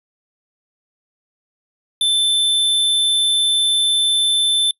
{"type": "tone", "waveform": "square", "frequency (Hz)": 3534, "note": "A7", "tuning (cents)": 7, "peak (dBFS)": -14, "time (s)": [2.01, 4.71], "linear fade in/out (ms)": 2, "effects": ["noise-tail reverb RT60 0.1 s tail -25 dB re dry", "resampled to 32000 Hz"]}